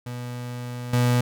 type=tone with level steps; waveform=35% pulse; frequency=122.5 Hz; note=B2; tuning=14 cents flat; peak=-29 / -16 dBFS; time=0.06-1.21 s; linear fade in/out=5 ms; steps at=0.93 s; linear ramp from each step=5 ms; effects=none